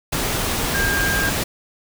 sine tone in noise, 1606 Hz, G6, 41 cents sharp, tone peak -20 dBFS, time 0.74-1.3 s, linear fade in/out 10 ms, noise pink, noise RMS -22 dBFS, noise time 0.12-1.44 s, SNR -1 dB, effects none

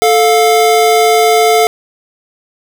square tone pair together, 438.9 / 704.8 Hz, A4 / F5, -4 / +16 cents, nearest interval minor sixth, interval 820 cents, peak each -10 dBFS, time 0.02-1.67 s, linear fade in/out 0 ms, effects 7-bit

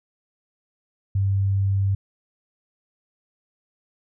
sine tone, 98 Hz, G2, in tune, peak -18 dBFS, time 1.15-1.95 s, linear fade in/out 5 ms, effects none

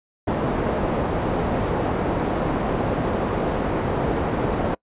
white low-pass noise, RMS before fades -23 dBFS, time 0.27-4.75 s, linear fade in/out 10 ms, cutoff 600 Hz, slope 12 dB/octave, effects noise-tail reverb RT60 0.1 s tail -26 dB re dry + resampled to 8000 Hz

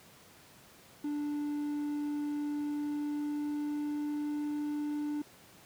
triangle tone with pitch glide, 293.7 to 295.7 Hz, D4 to D4, 0 to +12 cents, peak -30 dBFS, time 1.04-5.22 s, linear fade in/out 5 ms, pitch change +12 cents, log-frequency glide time 2.58-4.27 s, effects pink hiss -57 dBFS RMS until 5.65 s + high-pass 100 Hz 12 dB/octave

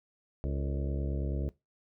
harmonic tone with a mistuned harmonic, 69.3 Hz, C#2, in tune, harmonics 1 / 2 / 3 / 4 / 5 / 6 / 7 / 8 / 9, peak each -32 / -36 / -43 / -43 / -43 / -45 / -51 / -47 / -50 dBFS, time 0.44-1.49 s, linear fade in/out 0 ms, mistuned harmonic 6, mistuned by +110 cents, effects noise-tail reverb RT60 0.2 s tail -19 dB re dry

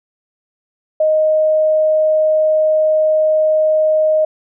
sine tone, 622.3 Hz, D#5, in tune, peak -10 dBFS, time 1-4.25 s, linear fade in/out 5 ms, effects none

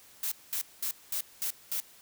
blue noise bursts, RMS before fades -32 dBFS, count 6, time 0.23-1.802 s, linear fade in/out 2 ms, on 87 ms, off 210 ms, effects white hiss -56 dBFS RMS until 2.01 s

